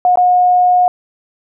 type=tone with dropouts; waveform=sine; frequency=722 Hz; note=F#5; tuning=43 cents flat; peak=-7 dBFS; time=0.05-0.88 s; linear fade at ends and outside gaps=1 ms; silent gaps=0.157-0.173 s; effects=none